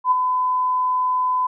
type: tone with ADSR envelope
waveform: sine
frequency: 1009 Hz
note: B5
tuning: 37 cents sharp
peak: -11 dBFS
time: 0.04-1.47 s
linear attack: 73 ms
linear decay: 17 ms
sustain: -6 dB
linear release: 7 ms
effects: none